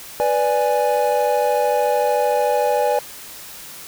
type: chord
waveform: triangle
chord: G# diminished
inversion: first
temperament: equal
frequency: 493.9 / 587.3 / 830.6 Hz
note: B4 / D5 / G#5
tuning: 0 / 0 / 0 cents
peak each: -18 dBFS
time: 0.2-2.99 s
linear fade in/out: 0 ms
effects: white hiss -37 dBFS RMS until 3.87 s